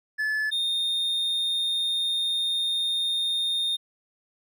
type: tone pair in turn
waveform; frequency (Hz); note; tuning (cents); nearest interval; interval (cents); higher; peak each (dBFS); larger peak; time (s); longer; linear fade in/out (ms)
triangle; 1728 / 3662; A6 / A#7; -32 / -32; octave + minor second; 1300; second; -22; neither; 0.18-0.51 / 0.51-3.77; second; 20
effects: none